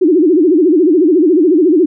sine tone with vibrato, 333.9 Hz, E4, 22 cents sharp, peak -6 dBFS, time 0.01-1.86 s, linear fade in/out 10 ms, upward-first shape sine, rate 14 Hz, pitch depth 220 cents each way, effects none

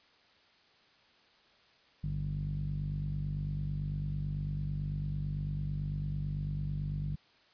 sawtooth tone with low-pass filter, 49 Hz, G1, in tune, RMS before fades -35 dBFS, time 2.03-7.16 s, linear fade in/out 10 ms, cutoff 160 Hz, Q 7.3, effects white hiss -64 dBFS RMS until 7.53 s + resampled to 11025 Hz

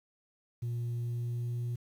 sine tone with pitch glide, 118.9 to 120.07 Hz, A#2 to B2, +35 to -48 cents, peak -29 dBFS, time 0.62-1.76 s, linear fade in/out 10 ms, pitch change +17 cents, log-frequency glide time 0.96-1.57 s, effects tanh soft clip ceiling -31 dBFS + 10-bit

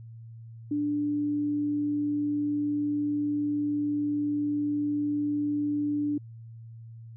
sine tone, 293.4 Hz, D4, 2 cents flat, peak -25 dBFS, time 0.71-6.18 s, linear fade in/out 5 ms, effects added 114 Hz sine -42 dBFS peak until 7.16 s

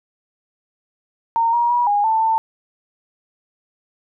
sine tone with pitch steps, 919 / 949 / 965 / 820 / 887 / 893 Hz, A#5 / A#5 / B5 / G#5 / A5 / A5, -25 / +31 / -40 / -22 / +14 / +25 cents, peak -14 dBFS, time 1.36-2.38 s, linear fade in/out 0 ms, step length 170 ms, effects none

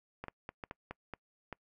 clicks, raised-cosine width 0.5 ms, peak -26 dBFS, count 8, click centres 0.24 / 0.283 / 0.491 / 0.638 / 0.711 / 0.91 / 1.137 / 1.527 s, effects noise-tail reverb RT60 0.1 s tail -26 dB re dry

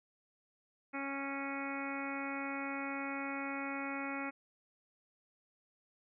harmonic tone, 276.1 Hz, C#4, 7 cents flat, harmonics 1 / 2 / 3 / 4 / 5 / 6 / 7 / 8 / 9, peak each -41 / -47 / -46 / -49 / -45 / -53 / -48 / -45 / -48 dBFS, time 0.93-4.31 s, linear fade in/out 20 ms, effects none

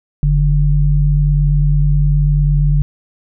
sine tone pair together, 45.9 / 146.83 Hz, F#1 / D3, -13 / 0 cents, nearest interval octave + minor sixth, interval 2013 cents, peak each -12 dBFS, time 0.23-2.82 s, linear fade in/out 0 ms, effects none

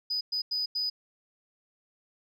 sine tone bursts at uneven times, 4978 Hz, D#8, in tune, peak -26 dBFS, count 4, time 0.1-0.21 / 0.32-0.42 / 0.51-0.66 / 0.75-0.9 s, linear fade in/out 10 ms, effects tanh soft clip ceiling -24 dBFS

